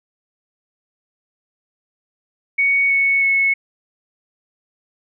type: tone with pitch steps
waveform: sine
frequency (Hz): 2230 / 2213 / 2197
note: C#7 / C#7 / C#7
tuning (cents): +10 / -3 / -16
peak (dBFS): -13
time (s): 2.58-3.54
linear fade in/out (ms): 10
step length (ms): 320
effects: none